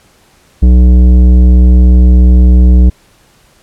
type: tone with tanh clipping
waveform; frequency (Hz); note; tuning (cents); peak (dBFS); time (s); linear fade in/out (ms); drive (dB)
sine; 61.6; B1; -4; -3; 0.62-2.9; 10; 12
effects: pink hiss -47 dBFS RMS until 3.62 s + low-pass 12000 Hz 12 dB/octave